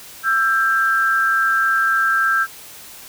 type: tone pair together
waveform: sine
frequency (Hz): 1331 / 1587.5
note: E6 / G6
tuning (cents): +16 / +21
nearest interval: minor third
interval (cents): 305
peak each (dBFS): -18 / -16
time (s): 0.23-2.47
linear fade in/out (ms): 50
effects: white hiss -39 dBFS RMS until 3.08 s